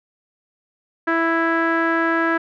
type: tone with low-pass filter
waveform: sawtooth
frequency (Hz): 330.2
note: E4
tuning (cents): +3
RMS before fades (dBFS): -19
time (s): 1.07-2.38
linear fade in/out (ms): 10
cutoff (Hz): 1600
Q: 4.9
effects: none